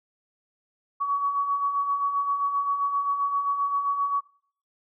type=beating tone pair; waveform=sine; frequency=1122 / 1129.6 Hz; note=C#6 / C#6; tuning=+21 / +32 cents; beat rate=7.6 Hz; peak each=-32 / -23 dBFS; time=1-4.21 s; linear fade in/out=20 ms; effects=noise-tail reverb RT60 0.5 s tail -17 dB re dry